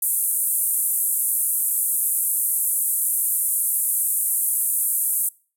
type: band-pass noise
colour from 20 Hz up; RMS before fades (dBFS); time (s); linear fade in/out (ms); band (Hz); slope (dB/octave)
pink; -22; 0.02-5.29; 5; 8900 to 14000; 48
effects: noise-tail reverb RT60 0.4 s tail -24 dB re dry